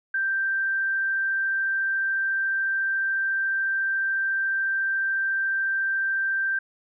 sine tone with frequency modulation, 1570 Hz, G6, 2 cents sharp, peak -22 dBFS, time 0.14-6.59 s, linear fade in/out 5 ms, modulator 34 Hz, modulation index 0.21, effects none

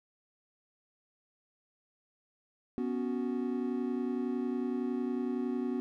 triangle chord, B suspended second, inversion none, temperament just, 246.9 / 277.8 / 370.4 Hz, B3 / C#4 / F#4, 0 / +4 / +2 cents, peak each -31 / -35 / -35 dBFS, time 2.78-5.8 s, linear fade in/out 0 ms, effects none

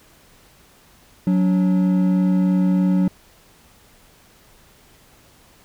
triangle tone pair together, 184.16 / 287.4 Hz, F#3 / D4, -8 / -37 cents, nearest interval minor sixth, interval 771 cents, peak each -13 / -21 dBFS, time 1.27-3.08 s, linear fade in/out 2 ms, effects pink hiss -52 dBFS RMS until 5.64 s

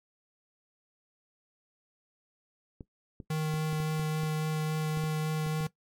clicks, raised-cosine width 3 ms, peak -29 dBFS, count 11, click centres 2.808 / 3.202 / 3.54 / 3.73 / 3.802 / 3.996 / 4.234 / 4.973 / 5.038 / 5.464 / 5.607 s
square tone with vibrato, 155.56 Hz, D#3, in tune, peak -29 dBFS, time 3.3-5.67 s, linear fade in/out 5 ms, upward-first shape sine, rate 3.6 Hz, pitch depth 8 cents each way
effects noise-tail reverb RT60 0.1 s tail -17 dB re dry + MP3 96 kbps

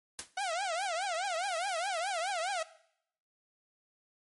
white noise with exponential decay, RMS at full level -35 dBFS, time 0.19-0.31 s, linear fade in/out 0 ms, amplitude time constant 26 ms
sawtooth tone with vibrato, 723 Hz, F#5, 40 cents flat, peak -28 dBFS, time 0.37-2.63 s, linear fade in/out 5 ms, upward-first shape triangle, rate 4.8 Hz, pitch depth 240 cents each way
effects noise-tail reverb RT60 0.7 s tail -17 dB re dry + MP3 48 kbps

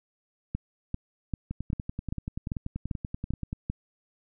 two click trains, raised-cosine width 5 ms, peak -17 / -20 dBFS, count 9 / 22, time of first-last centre 0.55-3.7 / 1.51-3.529 s, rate 2.54 / 10.4 Hz, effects none

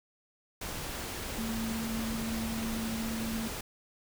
sine tone in noise, 224.9 Hz, A3, 38 cents sharp, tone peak -33 dBFS, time 1.38-3.48 s, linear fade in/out 5 ms, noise pink, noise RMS -38 dBFS, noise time 0.61-3.61 s, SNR +2 dB, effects none

